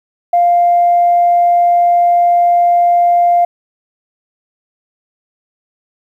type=tone; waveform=sine; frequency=698.5 Hz; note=F5; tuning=in tune; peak=-6 dBFS; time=0.33-3.45 s; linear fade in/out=5 ms; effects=tanh soft clip ceiling -2 dBFS + 8-bit